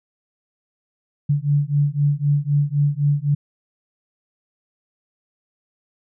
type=beating tone pair; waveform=sine; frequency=142.7 / 146.6 Hz; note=D3 / D3; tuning=-49 / -3 cents; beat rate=3.9 Hz; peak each=-19 dBFS; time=1.29-3.35 s; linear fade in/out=10 ms; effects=none